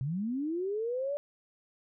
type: linear sweep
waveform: sine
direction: up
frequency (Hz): 123.47 to 587.3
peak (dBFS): -30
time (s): 0.01-1.17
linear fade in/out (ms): 0
effects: none